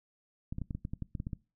clicks, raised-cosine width 5 ms, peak -24 dBFS, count 12, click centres 0.525 / 0.584 / 0.617 / 0.708 / 0.75 / 0.851 / 0.935 / 1.023 / 1.152 / 1.201 / 1.269 / 1.332 s, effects noise-tail reverb RT60 0.3 s tail -22 dB re dry

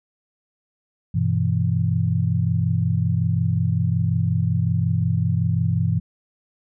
sine chord, E minor, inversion first, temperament equal, 98 / 123.47 / 164.81 Hz, G2 / B2 / E3, 0 / 0 / 0 cents, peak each -22 dBFS, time 1.14-6 s, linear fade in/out 10 ms, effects none

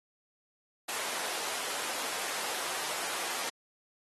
pink high-pass noise, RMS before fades -36 dBFS, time 0.88-3.5 s, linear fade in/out 10 ms, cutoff 580 Hz, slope 12 dB/octave, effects AAC 32 kbps

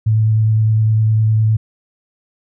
sine tone with vibrato, 109.5 Hz, A2, 8 cents flat, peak -10 dBFS, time 0.06-1.57 s, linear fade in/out 10 ms, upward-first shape triangle, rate 9.8 Hz, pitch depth 15 cents each way, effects none

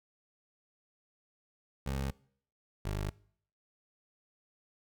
20% pulse tone pair in turn, 67.6 / 50.73 Hz, C#2 / G#1, -43 / -40 cents, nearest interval perfect fourth, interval 497 cents, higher first, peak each -28 dBFS, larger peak neither, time 1.86-2.11 / 2.85-3.1 s, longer neither, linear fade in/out 5 ms, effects noise-tail reverb RT60 0.6 s tail -23 dB re dry

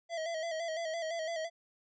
square tone with vibrato, 654 Hz, E5, 14 cents flat, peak -35 dBFS, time 0.09-1.5 s, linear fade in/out 50 ms, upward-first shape square, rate 5.9 Hz, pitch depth 53 cents each way, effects resampled to 16000 Hz

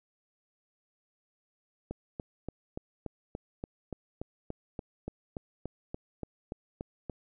click train, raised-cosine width 2 ms, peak -23 dBFS, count 19, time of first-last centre 1.91-7.097 s, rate 3.47 Hz, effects none

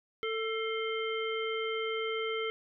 harmonic tone with a mistuned harmonic, 445.4 Hz, A4, 21 cents sharp, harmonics 1 / 3 / 5 / 7, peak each -33 / -39 / -38 / -40 dBFS, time 0.23-2.5 s, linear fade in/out 0 ms, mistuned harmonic 5, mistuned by -84 cents, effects none

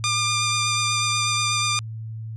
10% pulse tone with vibrato, 1200 Hz, D6, 37 cents sharp, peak -12 dBFS, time 0.04-1.79 s, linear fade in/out 0 ms, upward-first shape triangle, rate 8.2 Hz, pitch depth 16 cents each way, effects added 111 Hz sine -30 dBFS peak until 2.36 s + resampled to 22050 Hz

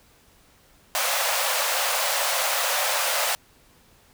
pink high-pass noise, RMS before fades -24 dBFS, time 0.95-3.35 s, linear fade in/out 0 ms, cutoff 510 Hz, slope 96 dB/octave, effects pink hiss -57 dBFS RMS until 4.13 s

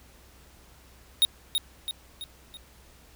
square tone with echo, 3737 Hz, A#7, 4 cents sharp, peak -17 dBFS, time 1.22-1.25 s, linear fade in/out 0 ms, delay 330 ms, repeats 4, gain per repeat -6 dB, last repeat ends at 2.57 s, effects added 63 Hz sine -56 dBFS peak until 3.15 s + pink hiss -56 dBFS RMS until 3.15 s

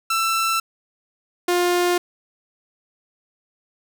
sawtooth tone pair in turn, 1335 / 353.6 Hz, E6 / F4, +22 / +22 cents, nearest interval octave + major seventh, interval 2300 cents, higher first, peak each -15 / -13 dBFS, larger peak second, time 0.1-0.6 / 1.48-1.98 s, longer neither, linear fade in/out 5 ms, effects none

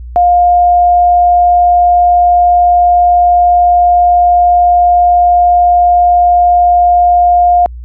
sine tone, 707 Hz, F5, 21 cents sharp, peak -4 dBFS, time 0.16-7.66 s, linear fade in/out 0 ms, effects added 60 Hz sine -23 dBFS peak until 7.84 s

